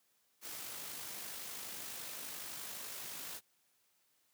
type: noise with amplitude modulation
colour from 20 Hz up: white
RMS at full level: -44 dBFS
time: 0.41-3.41 s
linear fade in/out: 50 ms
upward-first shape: sine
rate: 51.8 Hz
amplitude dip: 30%
effects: white hiss -75 dBFS RMS until 4.33 s + high-pass 100 Hz 12 dB/octave